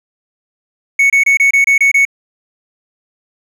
triangle tone bursts, 2217 Hz, C#7, in tune, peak -5 dBFS, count 8, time 0.99-2.052 s, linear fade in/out 5 ms, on 110 ms, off 26 ms, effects none

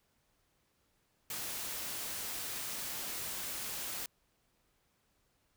white noise, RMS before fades -40 dBFS, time 1.3-4.06 s, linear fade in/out 2 ms, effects pink hiss -75 dBFS RMS until 5.56 s

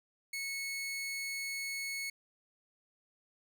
sawtooth tone, 2200 Hz, C#7, 14 cents flat, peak -33 dBFS, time 0.33-2.1 s, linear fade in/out 5 ms, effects none

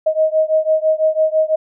sine beating tone pair, 626 / 632 Hz, D#5 / D#5, +10 / +27 cents, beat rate 6 Hz, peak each -15 / -16 dBFS, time 0.06-1.56 s, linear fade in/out 10 ms, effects none

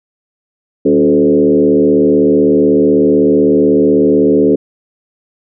sine tone with frequency modulation, 354.5 Hz, F4, 26 cents sharp, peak -6 dBFS, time 0.85-4.56 s, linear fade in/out 10 ms, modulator 76 Hz, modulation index 1.7, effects none

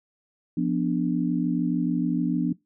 sine chord, B diminished, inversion second, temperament equal, 174.61 / 246.9 / 293.7 Hz, F3 / B3 / D4, 0 / 0 / 0 cents, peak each -26 dBFS, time 0.57-2.53 s, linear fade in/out 5 ms, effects noise-tail reverb RT60 0.2 s tail -22 dB re dry

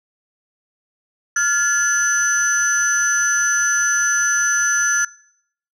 sine tone cluster, 1405 / 1712 / 6050 Hz, F6 / A6 / F#8, +10 / -48 / +38 cents, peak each -18 dBFS, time 1.36-5.05 s, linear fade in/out 5 ms, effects noise-tail reverb RT60 0.7 s tail -24 dB re dry + tanh soft clip ceiling -10 dBFS

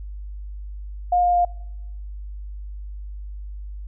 sine tone with pitch steps, 712 / 707.9 / 703.8 Hz, F5 / F5 / F5, +33 / +23 / +13 cents, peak -15 dBFS, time 1.12-1.45 s, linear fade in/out 5 ms, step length 110 ms, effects noise-tail reverb RT60 0.9 s tail -24 dB re dry + added 50 Hz sine -31 dBFS peak until 3.87 s

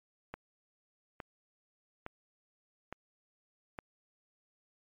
click train, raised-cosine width 0.5 ms, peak -25 dBFS, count 5, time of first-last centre 0.34-3.788 s, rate 1.16 Hz, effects MP3 64 kbps

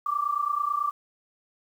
sine tone pair together, 1155.9 / 1185 Hz, D6 / D6, -28 / +15 cents, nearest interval unison, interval 43 cents, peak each -27 dBFS, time 0.06-0.91 s, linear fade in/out 5 ms, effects 9-bit

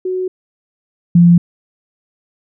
sine tone pair in turn, 370 / 172.66 Hz, F#4 / F3, 0 / -19 cents, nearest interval octave + minor second, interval 1319 cents, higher first, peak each -16 / -4 dBFS, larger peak second, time 0.05-0.28 / 1.15-1.38 s, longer neither, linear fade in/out 5 ms, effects none

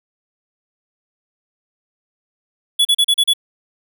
square tone bursts, 3404 Hz, G#7, 42 cents sharp, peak -11 dBFS, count 6, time 2.79-3.336 s, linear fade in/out 10 ms, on 61 ms, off 36 ms, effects none

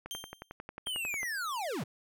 click train, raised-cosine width 0.5 ms, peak -26 dBFS, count 14, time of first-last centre 0.06-1.231 s, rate 11.1 Hz
sawtooth tone with exponential decay, 3161 Hz, G7, 14 cents sharp, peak -32 dBFS, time 0.11-0.52 s, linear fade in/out 0 ms, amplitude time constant 88 ms
square linear sweep, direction down, 3200 to 97.7 Hz, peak -34 dBFS, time 0.86-1.84 s, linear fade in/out 10 ms
effects none

